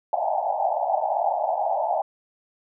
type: band-pass noise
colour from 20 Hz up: pink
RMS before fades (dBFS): -24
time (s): 0.13-2.02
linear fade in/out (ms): 2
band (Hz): 610 to 880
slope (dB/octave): 96
effects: none